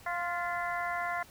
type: harmonic tone with a mistuned harmonic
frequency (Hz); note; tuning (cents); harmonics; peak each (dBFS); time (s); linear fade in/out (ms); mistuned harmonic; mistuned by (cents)
349.3; F4; 0; 2 / 3 / 4 / 5 / 6; -35 / -37 / -38 / -39 / -40; 0.06-1.23; 5; 6; -47
effects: pink hiss -55 dBFS RMS until 1.3 s